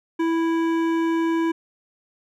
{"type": "tone with hard clipping", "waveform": "sine", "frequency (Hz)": 329.6, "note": "E4", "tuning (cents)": 0, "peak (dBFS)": -21, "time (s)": [0.19, 1.52], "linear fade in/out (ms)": 10, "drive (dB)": 13, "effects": []}